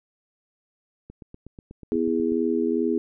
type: click train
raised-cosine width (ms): 3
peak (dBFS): -28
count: 11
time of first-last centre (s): 1.1-2.321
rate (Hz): 8.19
type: chord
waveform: sine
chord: E major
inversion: second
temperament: just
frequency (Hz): 247.2 / 329.6 / 412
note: B3 / E4 / G#4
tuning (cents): +2 / 0 / -14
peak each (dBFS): -25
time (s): 1.92-2.98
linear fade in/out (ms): 0
effects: none